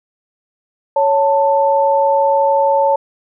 sine tone pair together, 556 / 886.9 Hz, C#5 / A5, +5 / +14 cents, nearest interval minor sixth, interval 809 cents, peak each -13 dBFS, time 0.96-2.96 s, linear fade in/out 5 ms, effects none

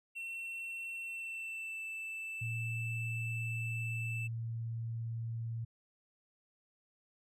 triangle tone with pitch glide, 2708 to 2646 Hz, E7 to E7, +46 to +6 cents, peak -38 dBFS, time 0.15-4.28 s, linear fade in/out 20 ms, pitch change -40 cents, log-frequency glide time 1.01-1.84 s
sine tone, 114.7 Hz, A#2, 28 cents flat, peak -36 dBFS, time 2.41-5.65 s, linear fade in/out 10 ms
effects none

